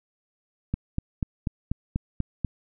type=click train; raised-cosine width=5 ms; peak=-13 dBFS; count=8; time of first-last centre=0.74-2.447 s; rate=4.1 Hz; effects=none